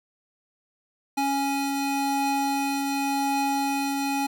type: tone pair together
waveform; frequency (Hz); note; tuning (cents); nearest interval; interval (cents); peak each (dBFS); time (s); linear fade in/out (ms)
square; 277.2 / 830.7; C#4 / G#5; 0 / 0; octave + perfect fifth; 1900; -27; 1.17-4.27; 10
effects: none